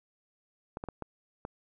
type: clicks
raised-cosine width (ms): 1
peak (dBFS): -23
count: 5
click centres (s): 0.771 / 0.839 / 0.887 / 1.023 / 1.451
effects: none